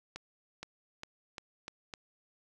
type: accelerating click train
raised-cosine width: 0.2 ms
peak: -24 dBFS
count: 6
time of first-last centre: 0.16-1.938 s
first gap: 470 ms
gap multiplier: 0.86
effects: none